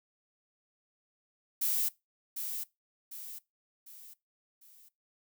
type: noise with echo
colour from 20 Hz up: violet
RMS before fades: -30 dBFS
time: 1.61-1.89 s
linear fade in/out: 10 ms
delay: 750 ms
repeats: 4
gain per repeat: -7 dB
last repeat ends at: 4.89 s
effects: noise-tail reverb RT60 0.2 s tail -20 dB re dry